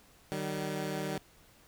15% pulse tone pair together, 152.1 / 191.63 Hz, D#3 / G3, -39 / -39 cents, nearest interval major third, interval 400 cents, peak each -30 / -30 dBFS, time 0.32-1.18 s, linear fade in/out 0 ms, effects pink hiss -61 dBFS RMS until 1.67 s

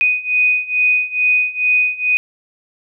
sine beating tone pair, 2489 / 2491.3 Hz, D#7 / D#7, 0 / +2 cents, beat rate 2.3 Hz, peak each -17 / -15 dBFS, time 0.01-2.17 s, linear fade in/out 0 ms, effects none

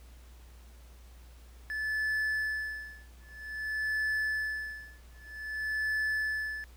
triangle tone with tremolo, 1736 Hz, A6, 24 cents flat, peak -26 dBFS, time 1.7-6.64 s, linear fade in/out 0 ms, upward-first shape sine, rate 0.52 Hz, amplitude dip 100%, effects added 60 Hz sine -50 dBFS peak until 6.76 s + pink hiss -61 dBFS RMS until 6.76 s

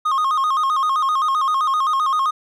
triangle tone with vibrato, 1156 Hz, D6, 28 cents flat, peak -14 dBFS, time 0.05-2.31 s, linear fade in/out 10 ms, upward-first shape square, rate 7.7 Hz, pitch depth 120 cents each way, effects none

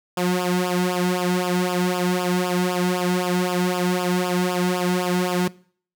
sawtooth tone with flanger, 180 Hz, F#3, 47 cents flat, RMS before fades -21 dBFS, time 0.17-5.48 s, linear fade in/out 5 ms, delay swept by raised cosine 0.48 to 1.78 ms, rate 3.9 Hz, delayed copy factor -0.85, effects noise-tail reverb RT60 0.5 s tail -22 dB re dry

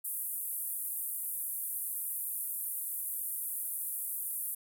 white band-pass noise, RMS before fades -37 dBFS, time 0.04-4.55 s, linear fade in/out 10 ms, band 9500 to 15000 Hz, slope 48 dB/octave, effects none

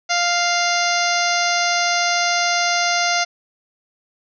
harmonic tone, 698.5 Hz, F5, in tune, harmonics 1 / 2 / 3 / 4 / 5 / 6 / 7 / 8 / 9, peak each -21 / -23 / -23 / -29 / -30 / -28 / -26 / -28 / -27 dBFS, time 0.09-3.25 s, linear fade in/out 20 ms, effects none

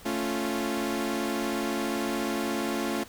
sawtooth chord, A augmented, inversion none, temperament equal, 220 / 277.2 / 349.2 Hz, A3 / C#4 / E#4, 0 / 0 / 0 cents, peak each -28 dBFS, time 0.05-3.04 s, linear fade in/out 10 ms, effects pink hiss -49 dBFS RMS until 3.08 s

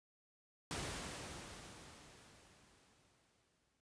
pink noise with exponential decay, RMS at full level -41 dBFS, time 0.71-3.8 s, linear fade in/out 0 ms, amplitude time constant 670 ms, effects high-pass 60 Hz 12 dB/octave + resampled to 22050 Hz

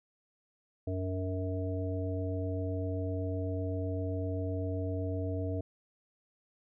harmonic tone with a mistuned harmonic, 92.5 Hz, F#2, in tune, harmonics 1 / 3 / 5 / 7, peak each -33 / -38 / -40 / -41 dBFS, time 0.87-5.61 s, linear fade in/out 5 ms, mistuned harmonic 3, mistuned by +48 cents, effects none

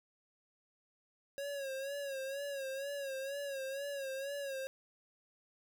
square tone with vibrato, 550 Hz, C#5, 14 cents flat, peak -39 dBFS, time 1.38-4.67 s, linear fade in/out 0 ms, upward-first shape sine, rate 2.1 Hz, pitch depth 65 cents each way, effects none

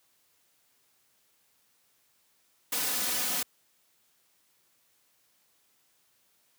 white noise with comb filter, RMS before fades -30 dBFS, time 2.72-3.43 s, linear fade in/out 5 ms, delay 4 ms, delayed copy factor +0.95, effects white hiss -69 dBFS RMS until 6.58 s + high-pass 80 Hz 12 dB/octave

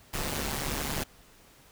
pink noise with amplitude modulation, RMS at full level -29 dBFS, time 0.13-1.04 s, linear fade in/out 10 ms, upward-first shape sine, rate 145 Hz, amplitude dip 75%, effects pink hiss -57 dBFS RMS until 1.71 s

